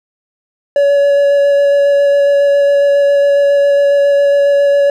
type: tone with vibrato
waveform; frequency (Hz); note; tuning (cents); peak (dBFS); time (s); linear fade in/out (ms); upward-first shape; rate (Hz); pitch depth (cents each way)
triangle; 566; C#5; +36; -5; 0.76-4.9; 2; square; 7.3; 8
effects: none